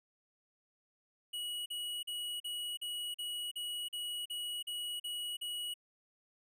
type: tone bursts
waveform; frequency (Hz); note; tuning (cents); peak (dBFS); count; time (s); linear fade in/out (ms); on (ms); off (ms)
square; 2917; F#7; -25; -38; 12; 1.33-5.741; 10; 330; 41
effects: none